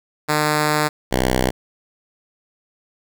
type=tone pair in turn; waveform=5% pulse; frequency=151.2 / 63.57 Hz; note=D#3 / C2; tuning=-49 / -49 cents; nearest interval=octave + minor third; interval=1500 cents; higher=first; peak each=-5 dBFS; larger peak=neither; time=0.28-0.89 / 1.11-1.51 s; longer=first; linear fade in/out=20 ms; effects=none